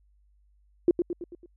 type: tone with echo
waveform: sine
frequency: 347.8 Hz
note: F4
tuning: 7 cents flat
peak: -15 dBFS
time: 0.88-0.91 s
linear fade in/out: 2 ms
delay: 110 ms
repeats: 5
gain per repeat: -6 dB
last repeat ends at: 1.46 s
effects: added 50 Hz sine -60 dBFS peak until 1.56 s